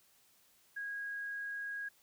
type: tone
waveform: sine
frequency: 1643 Hz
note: G#6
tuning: 19 cents flat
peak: -38 dBFS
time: 0.76-1.89 s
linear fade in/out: 10 ms
effects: white hiss -68 dBFS RMS until 2.02 s